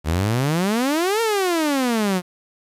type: exponential two-way sweep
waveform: sawtooth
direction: up then down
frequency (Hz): 73.42 to 466.2 to 174.9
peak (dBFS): -14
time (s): 0.04-2.22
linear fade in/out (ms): 50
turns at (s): 1.21
effects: resampled to 32000 Hz + 8-bit